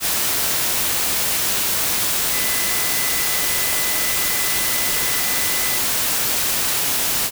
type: tone in noise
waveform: sine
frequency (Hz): 2007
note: B6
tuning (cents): +27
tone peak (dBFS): -29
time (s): 2.29-5.82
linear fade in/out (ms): 50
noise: white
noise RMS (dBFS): -20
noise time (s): 0-7.31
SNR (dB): -12
effects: none